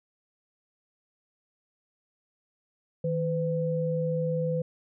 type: tone pair together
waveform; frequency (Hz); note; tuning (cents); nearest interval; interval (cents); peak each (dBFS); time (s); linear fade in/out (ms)
sine; 159.07 / 505; D#3 / B4; +39 / +39; octave + minor sixth; 2000; -28; 3.04-4.62; 5
effects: none